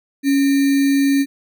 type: tone with sample-and-hold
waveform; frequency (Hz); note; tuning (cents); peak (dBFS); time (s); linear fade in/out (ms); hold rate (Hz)
sine; 277.2; C#4; 0; -12; 0.23-1.26; 50; 2100
effects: none